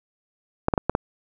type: clicks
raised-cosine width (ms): 1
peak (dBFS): -5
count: 5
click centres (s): 0.684 / 0.738 / 0.778 / 0.896 / 0.951
effects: none